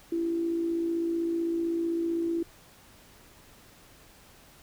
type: tone with amplitude modulation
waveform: sine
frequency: 335.1 Hz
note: E4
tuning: 29 cents sharp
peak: -24 dBFS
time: 0.12-2.43 s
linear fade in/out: 5 ms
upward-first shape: sine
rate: 55.7 Hz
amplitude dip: 40%
effects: pink hiss -55 dBFS RMS until 4.62 s